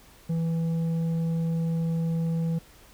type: tone with tanh clipping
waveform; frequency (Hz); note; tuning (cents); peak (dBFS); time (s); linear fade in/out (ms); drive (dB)
sine; 164.81; E3; 0; -25; 0.29-2.59; 10; 6
effects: added 50 Hz sine -58 dBFS peak until 2.93 s + pink hiss -54 dBFS RMS until 2.93 s